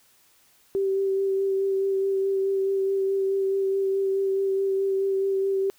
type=tone with vibrato; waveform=sine; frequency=388.7 Hz; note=G4; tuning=15 cents flat; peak=-21 dBFS; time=0.75-5.7 s; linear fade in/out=0 ms; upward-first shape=sine; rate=4.7 Hz; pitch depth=15 cents each way; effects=white hiss -60 dBFS RMS until 5.78 s